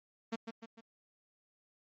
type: tone with echo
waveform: sawtooth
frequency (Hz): 226.8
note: A#3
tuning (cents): -47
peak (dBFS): -30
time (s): 0.32-0.36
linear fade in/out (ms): 10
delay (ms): 150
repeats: 3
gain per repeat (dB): -6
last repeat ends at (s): 0.81
effects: low-pass 5000 Hz 12 dB/octave + MP3 32 kbps